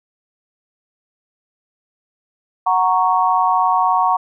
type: chord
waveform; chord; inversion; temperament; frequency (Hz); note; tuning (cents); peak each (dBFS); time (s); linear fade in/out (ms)
sine; F# major; none; equal; 740 / 932.3 / 1108.7; F#5 / A#5 / C#6; 0 / 0 / 0; -17; 2.66-4.17; 10
effects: none